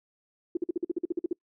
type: tone bursts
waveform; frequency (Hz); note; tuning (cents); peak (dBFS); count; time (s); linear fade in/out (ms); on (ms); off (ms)
sine; 345.7; F4; -18; -24; 12; 0.55-1.33; 5; 21; 48
effects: noise-tail reverb RT60 0.1 s tail -26 dB re dry